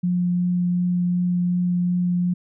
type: tone with vibrato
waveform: sine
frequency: 177.7 Hz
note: F3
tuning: 30 cents sharp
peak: -18 dBFS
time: 0.03-2.34 s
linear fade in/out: 10 ms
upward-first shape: triangle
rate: 2.7 Hz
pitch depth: 9 cents each way
effects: none